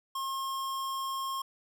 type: tone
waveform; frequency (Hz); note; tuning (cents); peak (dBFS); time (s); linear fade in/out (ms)
square; 1074; C6; +45; -33; 0.15-1.42; 5
effects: none

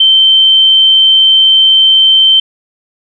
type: tone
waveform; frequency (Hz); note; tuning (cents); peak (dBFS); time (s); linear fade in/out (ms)
sine; 3108; G7; -16; -3; 0-2.4; 5
effects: none

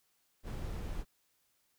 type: noise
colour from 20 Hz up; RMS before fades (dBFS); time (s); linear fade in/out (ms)
brown; -39; 0.43-1.05; 50
effects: white hiss -75 dBFS RMS until 1.78 s

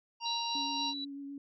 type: harmonic tone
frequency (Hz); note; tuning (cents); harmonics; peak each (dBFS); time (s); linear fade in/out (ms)
932.3; A#5; 0; 1 / 3 / 5 / 6; -36 / -41 / -43 / -44; 0.2-0.94; 50
type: tone with tremolo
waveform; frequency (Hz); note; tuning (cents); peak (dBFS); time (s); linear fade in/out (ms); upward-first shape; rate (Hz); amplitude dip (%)
sine; 3937; B7; -6; -33; 0.25-1.05; 10; sine; 3.8; 45
type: tone with vibrato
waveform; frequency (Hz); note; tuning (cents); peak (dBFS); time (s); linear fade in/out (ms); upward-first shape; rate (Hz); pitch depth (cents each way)
sine; 280; C#4; +18; -40; 0.55-1.38; 2; triangle; 8.1; 19
effects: none

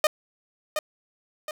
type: tone with echo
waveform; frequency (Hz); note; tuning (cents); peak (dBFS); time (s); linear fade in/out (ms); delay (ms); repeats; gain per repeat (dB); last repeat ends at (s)
sawtooth; 612; D#5; -29; -13; 0.04-0.07; 2; 720; 2; -7; 1.51
effects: none

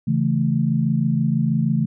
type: chord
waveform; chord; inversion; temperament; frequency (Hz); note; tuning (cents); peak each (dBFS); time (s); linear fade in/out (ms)
sine; A major; first; equal; 138.59 / 164.81 / 220; C#3 / E3 / A3; 0 / 0 / 0; -21; 0.07-1.86; 10
effects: none

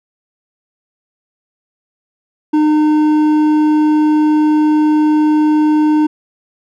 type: tone with hard clipping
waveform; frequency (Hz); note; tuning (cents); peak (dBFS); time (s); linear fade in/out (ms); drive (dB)
triangle; 304.8; D#4; -36; -10; 2.53-6.07; 10; 10
effects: none

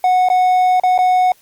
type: tone with dropouts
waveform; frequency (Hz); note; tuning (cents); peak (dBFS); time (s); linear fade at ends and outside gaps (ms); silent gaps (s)
triangle; 735; F#5; -12; -8; 0.04-1.32; 2; 0.287-0.3 / 0.799-0.835 / 0.979-0.988
effects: white hiss -52 dBFS RMS until 1.41 s + Opus 48 kbps

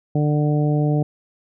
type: harmonic tone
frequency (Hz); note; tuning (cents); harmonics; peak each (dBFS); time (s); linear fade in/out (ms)
148.9; D3; +24; 1 / 2 / 3 / 4 / 5; -17 / -23 / -27 / -29 / -31; 0.15-1.03; 5
effects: none

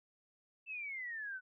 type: exponential sweep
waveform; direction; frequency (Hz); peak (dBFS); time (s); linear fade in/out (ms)
sine; down; 2674 to 1480; -40; 0.66-1.41; 50
effects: none

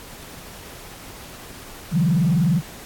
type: tone with vibrato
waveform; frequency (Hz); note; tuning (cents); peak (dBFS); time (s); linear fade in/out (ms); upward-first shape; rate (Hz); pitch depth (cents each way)
sine; 165.6; E3; +8; -15; 1.91-2.62; 50; sine; 20; 280
effects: pink hiss -40 dBFS RMS until 2.85 s + AAC 64 kbps

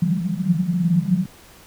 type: band-pass noise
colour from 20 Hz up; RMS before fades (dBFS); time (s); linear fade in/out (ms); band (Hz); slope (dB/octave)
white; -20; 0.02-1.26; 5; 160 to 190; 96
effects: pink hiss -47 dBFS RMS until 1.66 s

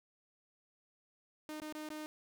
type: tone with dropouts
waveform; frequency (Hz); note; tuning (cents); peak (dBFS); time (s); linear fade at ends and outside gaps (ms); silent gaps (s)
sawtooth; 306.5; D#4; -26; -38; 1.49-2.06; 0; 1.6-1.619 / 1.725-1.75 / 1.889-1.903
effects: none

